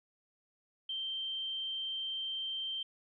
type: tone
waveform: sine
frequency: 3136 Hz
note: G7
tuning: in tune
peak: -35 dBFS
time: 0.89-2.83 s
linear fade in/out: 5 ms
effects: none